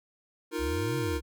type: chord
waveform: square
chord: Eb suspended second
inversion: none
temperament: equal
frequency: 311.1 / 349.2 / 466.2 Hz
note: Eb4 / F4 / Bb4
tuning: 0 / 0 / 0 cents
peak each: -35 dBFS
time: 0.51-1.21 s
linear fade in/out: 50 ms
type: exponential two-way sweep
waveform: sine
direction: up then down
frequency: 60.2 to 138.59 to 60.2 Hz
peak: -31 dBFS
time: 0.58-1.22 s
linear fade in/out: 50 ms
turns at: 0.97 s
effects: none